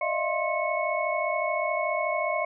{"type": "tone cluster", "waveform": "sine", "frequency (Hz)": [604, 638, 689, 1061, 2203], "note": ["D5", "D#5", "F5", "C6", "C#7"], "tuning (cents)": [48, 43, -24, 24, -11], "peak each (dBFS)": -31, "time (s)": [0.01, 2.45], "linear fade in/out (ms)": 5, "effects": []}